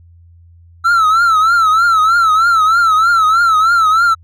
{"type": "tone with vibrato", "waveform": "triangle", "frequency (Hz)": 1327, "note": "E6", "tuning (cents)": 11, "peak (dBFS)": -6, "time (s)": [0.84, 4.15], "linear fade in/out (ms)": 20, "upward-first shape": "triangle", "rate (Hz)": 3.2, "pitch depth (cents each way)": 120, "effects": ["added 85 Hz sine -40 dBFS peak until 4.23 s"]}